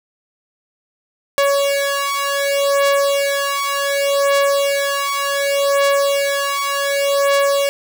sawtooth beating tone pair, 560 / 560.67 Hz, C#5 / C#5, +18 / +20 cents, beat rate 0.67 Hz, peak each -14 dBFS, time 1.38-7.69 s, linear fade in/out 0 ms, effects none

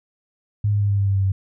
sine tone with pitch steps, 103.83 / 102.7 / 101.58 / 100.47 / 99.37 / 98.29 / 97.21 / 96.15 Hz, G#2 / G#2 / G#2 / G2 / G2 / G2 / G2 / G2, 0 / -19 / -38 / +43 / +24 / +5 / -14 / -33 cents, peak -16 dBFS, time 0.64-1.32 s, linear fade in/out 5 ms, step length 85 ms, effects none

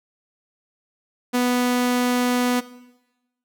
sawtooth tone, 246.9 Hz, B3, in tune, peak -14 dBFS, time 1.33-2.61 s, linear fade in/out 20 ms, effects noise-tail reverb RT60 1.0 s tail -17 dB re dry

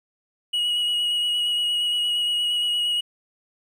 triangle tone with vibrato, 2906 Hz, F#7, 32 cents flat, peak -19 dBFS, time 0.53-3.01 s, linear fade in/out 10 ms, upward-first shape square, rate 8.6 Hz, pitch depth 12 cents each way, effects 10-bit

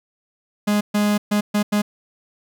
45% pulse tone bursts at uneven times, 207.7 Hz, G#3, in tune, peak -16 dBFS, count 5, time 0.67-0.81 / 0.94-1.18 / 1.31-1.41 / 1.54-1.63 / 1.72-1.82 s, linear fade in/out 10 ms, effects none

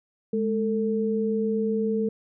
sine tone pair together, 210.7 / 446.4 Hz, G#3 / A4, +25 / +25 cents, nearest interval octave + minor second, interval 1300 cents, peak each -25 dBFS, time 0.33-2.09 s, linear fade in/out 5 ms, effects none

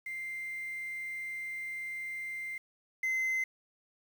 sine tone pair in turn, 2093 / 2063 Hz, C7 / C7, 0 / -25 cents, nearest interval unison, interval 25 cents, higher first, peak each -36 / -26 dBFS, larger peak second, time 0.06-2.58 / 3.03-3.44 s, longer first, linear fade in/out 5 ms, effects tanh soft clip ceiling -28 dBFS + 9-bit

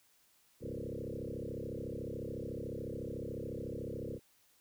sine tone with frequency modulation, 293.7 Hz, D4, in tune, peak -38 dBFS, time 0.6-4.2 s, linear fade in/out 50 ms, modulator 33.9 Hz, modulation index 6.7, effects white hiss -69 dBFS RMS until 4.6 s

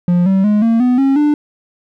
triangle tone with pitch steps, 176.1 / 192.04 / 209.4 / 228.4 / 249 / 271.6 / 296.2 Hz, F3 / G3 / G#3 / A#3 / B3 / C#4 / D4, +15 / -35 / +15 / -35 / +14 / -35 / +15 cents, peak -7 dBFS, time 0.08-1.34 s, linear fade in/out 2 ms, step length 180 ms, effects none

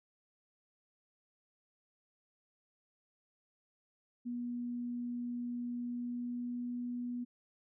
sine tone with pitch glide, 241.9 to 243.7 Hz, B3 to B3, -36 to -23 cents, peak -36 dBFS, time 4.25-7.25 s, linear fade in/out 20 ms, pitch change +13 cents, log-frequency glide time 5.77-6.77 s, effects none

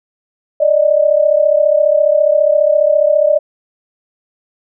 sine tone pair together, 583 / 617.7 Hz, D5 / D#5, -13 / -13 cents, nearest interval minor second, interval 100 cents, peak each -11 dBFS, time 0.6-3.39 s, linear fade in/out 10 ms, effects none

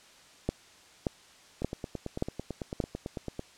two click trains, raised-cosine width 2 ms, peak -21 / -14 dBFS, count 17 / 5, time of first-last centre 1.62-3.394 / 0.49-2.802 s, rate 9.02 / 1.73 Hz, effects white hiss -56 dBFS RMS until 3.57 s + low-pass 7000 Hz 12 dB/octave

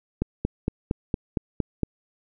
click train, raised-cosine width 3 ms, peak -10 dBFS, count 8, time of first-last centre 0.22-1.833 s, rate 4.34 Hz, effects none

